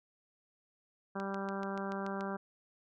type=harmonic tone; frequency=196 Hz; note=G3; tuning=in tune; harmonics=1 / 2 / 3 / 4 / 5 / 6 / 7 / 8; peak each=-39 / -42 / -44 / -45 / -46 / -47 / -47 / -48 dBFS; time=1.15-2.37 s; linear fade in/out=10 ms
type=click train; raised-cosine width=0.2 ms; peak=-30 dBFS; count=8; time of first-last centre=1.2-2.209 s; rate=6.94 Hz
effects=none